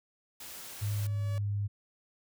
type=noise; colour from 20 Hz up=white; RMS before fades=-45 dBFS; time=0.4-1.07 s; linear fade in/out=5 ms
type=tone with exponential growth; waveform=sawtooth; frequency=571 Hz; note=D5; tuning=49 cents flat; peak=-39 dBFS; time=0.41-1.38 s; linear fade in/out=0 ms; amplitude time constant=210 ms
type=tone with pitch glide; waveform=sine; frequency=103.83 to 101.87 Hz; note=G#2 to G#2; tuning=0 to -33 cents; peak=-29 dBFS; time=0.81-1.68 s; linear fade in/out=20 ms; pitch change=-33 cents; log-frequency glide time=0.93-1.48 s
effects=none